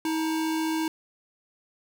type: tone pair together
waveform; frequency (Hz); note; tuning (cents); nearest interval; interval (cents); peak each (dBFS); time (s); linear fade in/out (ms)
square; 319.3 / 903.1; D#4 / A5; +45 / +45; octave + tritone; 1800; -26 / -37; 0.05-0.88; 2
effects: none